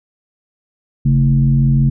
sine tone with frequency modulation, 138.3 Hz, C#3, 4 cents flat, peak -9 dBFS, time 1.05-1.9 s, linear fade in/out 10 ms, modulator 86.1 Hz, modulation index 0.75, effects none

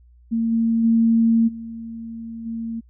sine tone with level steps, 228 Hz, A#3, 38 cents flat, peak -18 / -16 / -13 / -30 / -25 dBFS, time 0.31-2.81 s, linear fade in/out 20 ms, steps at 0.51 / 0.83 / 1.47 / 2.45 s, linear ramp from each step 20 ms, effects added 60 Hz sine -48 dBFS peak until 2.89 s

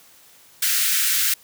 white high-pass noise, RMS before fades -20 dBFS, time 0.62-1.34 s, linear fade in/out 5 ms, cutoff 1400 Hz, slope 48 dB/octave, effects white hiss -51 dBFS RMS until 1.43 s + high-pass 60 Hz 12 dB/octave

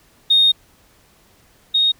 sine tone pair in turn, 3700 / 3726 Hz, A#7 / A#7, -14 / -2 cents, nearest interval unison, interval 12 cents, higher second, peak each -9 / -12 dBFS, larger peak first, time 0.3-0.52 / 1.74-1.92 s, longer first, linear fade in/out 10 ms, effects tanh soft clip ceiling -5 dBFS + pink hiss -54 dBFS RMS until 1.99 s

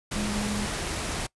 sine tone in noise, 207.7 Hz, G#3, in tune, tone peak -29 dBFS, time 0.15-0.66 s, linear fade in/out 10 ms, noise pink, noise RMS -31 dBFS, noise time 0.11-1.27 s, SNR -1 dB, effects noise-tail reverb RT60 0.1 s tail -22 dB re dry + resampled to 24000 Hz

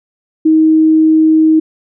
sine tone, 315.8 Hz, D#4, 26 cents sharp, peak -5 dBFS, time 0.45-1.6 s, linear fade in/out 10 ms, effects none

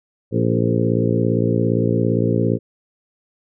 harmonic tone with a mistuned harmonic, 57.5 Hz, A#1, 23 cents flat, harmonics 2 / 3 / 4 / 5 / 6 / 7 / 8 / 9, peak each -20 / -22 / -23 / -24 / -25 / -25 / -26 / -27 dBFS, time 0.31-2.59 s, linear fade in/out 50 ms, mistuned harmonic 7, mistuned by +27 cents, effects none

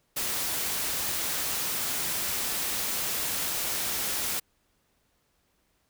white noise, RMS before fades -30 dBFS, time 0.16-4.4 s, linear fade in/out 10 ms, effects pink hiss -71 dBFS RMS until 5.89 s

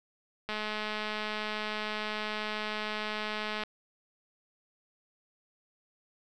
click train, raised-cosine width 0.3 ms, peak -19 dBFS, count 671, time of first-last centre 0.49-3.636 s, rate 213 Hz, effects none

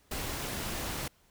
pink noise, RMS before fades -36 dBFS, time 0.11-1.08 s, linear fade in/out 5 ms, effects pink hiss -66 dBFS RMS until 1.3 s

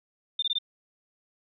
sine tone bursts, 3602 Hz, A7, 40 cents sharp, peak -24 dBFS, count 4, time 0.39-0.586 s, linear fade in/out 5 ms, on 34 ms, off 20 ms, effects none

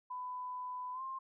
sine tone with pitch glide, 1000 to 1058.2 Hz, B5 to C6, +21 to +19 cents, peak -39 dBFS, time 0.1-1.19 s, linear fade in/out 10 ms, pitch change +98 cents, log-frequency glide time 0.93-1.02 s, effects none

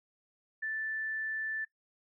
sine tone, 1760 Hz, A6, in tune, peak -33 dBFS, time 0.62-1.65 s, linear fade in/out 10 ms, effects noise-tail reverb RT60 0.1 s tail -19 dB re dry

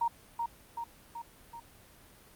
sine tone with echo, 933 Hz, A#5, 1 cent sharp, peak -26 dBFS, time 0.01-0.08 s, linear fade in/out 5 ms, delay 380 ms, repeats 4, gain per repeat -4 dB, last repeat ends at 1.6 s, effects pink hiss -57 dBFS RMS until 2.35 s + Opus 32 kbps

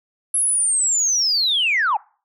sine linear sweep, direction down, 11020 to 761 Hz, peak -15 dBFS, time 0.34-1.97 s, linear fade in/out 5 ms, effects noise-tail reverb RT60 0.4 s tail -24 dB re dry + tanh soft clip ceiling -11 dBFS

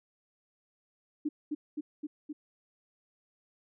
sine tone with echo, 299.1 Hz, D4, 32 cents sharp, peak -28 dBFS, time 1.25-1.29 s, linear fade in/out 10 ms, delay 260 ms, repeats 4, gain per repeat -2 dB, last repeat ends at 2.33 s, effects none

